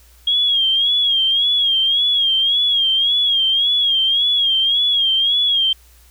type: tone with vibrato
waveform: sine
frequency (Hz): 3270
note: G#7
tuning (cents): -28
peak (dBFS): -13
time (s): 0.27-5.73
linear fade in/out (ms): 5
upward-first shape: sine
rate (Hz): 1.8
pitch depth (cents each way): 77
effects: added 60 Hz sine -47 dBFS peak until 6.1 s + white hiss -52 dBFS RMS until 6.1 s